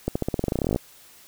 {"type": "accelerating click train", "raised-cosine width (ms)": 2, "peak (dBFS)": -10, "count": 19, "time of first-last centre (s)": [0.08, 0.761], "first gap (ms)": 75, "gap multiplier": 0.91, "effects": ["white hiss -51 dBFS RMS until 1.27 s"]}